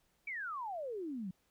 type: exponential sweep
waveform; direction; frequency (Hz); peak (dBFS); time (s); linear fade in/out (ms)
sine; down; 2349 to 174.61; -38; 0.27-1.31; 5
effects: pink hiss -75 dBFS RMS until 1.5 s